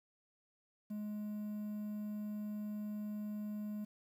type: tone with quantisation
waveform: triangle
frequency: 210 Hz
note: G#3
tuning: 19 cents sharp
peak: -37 dBFS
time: 0.9-3.85 s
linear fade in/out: 10 ms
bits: 11
effects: none